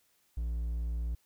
triangle tone with hard clipping, 58.27 Hz, A#1, in tune, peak -32 dBFS, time 0.37-1.15 s, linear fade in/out 5 ms, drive 6 dB, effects white hiss -71 dBFS RMS until 1.25 s

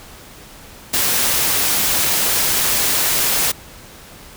white noise, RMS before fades -17 dBFS, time 0.93-3.52 s, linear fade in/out 10 ms, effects pink hiss -40 dBFS RMS until 4.36 s

